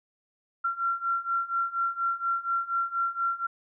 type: beating tone pair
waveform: sine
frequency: 1366 / 1370.2 Hz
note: F6 / F6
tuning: -39 / -33 cents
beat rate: 4.2 Hz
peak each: -30 / -28 dBFS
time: 0.64-3.47 s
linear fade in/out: 10 ms
effects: none